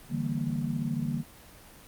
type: chord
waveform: sine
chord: E half-diminished seventh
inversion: third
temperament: equal with one note detuned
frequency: 146.83 / 164.81 / 198.96 / 233.1 Hz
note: D3 / E3 / G3 / Bb3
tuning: 0 / 0 / +26 / 0 cents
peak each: -32 / -34 / -36 / -32 dBFS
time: 0.09-1.24 s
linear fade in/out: 50 ms
effects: pink hiss -51 dBFS RMS until 1.87 s + Opus 24 kbps